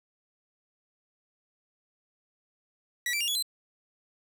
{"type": "tone with pitch steps", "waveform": "sawtooth", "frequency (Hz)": [1943, 2337, 2812, 3383, 4070], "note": ["B6", "D7", "F7", "G#7", "C8"], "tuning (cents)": [-29, -9, 11, 31, -49], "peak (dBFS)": -24, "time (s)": [3.06, 3.425], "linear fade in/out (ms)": 2, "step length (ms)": 73, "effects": []}